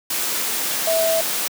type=tone in noise; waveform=sine; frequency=653 Hz; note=E5; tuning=17 cents flat; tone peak=-17 dBFS; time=0.87-1.21 s; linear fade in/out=5 ms; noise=white; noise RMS=-23 dBFS; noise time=0.1-1.48 s; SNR=+3 dB; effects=high-pass 200 Hz 12 dB/octave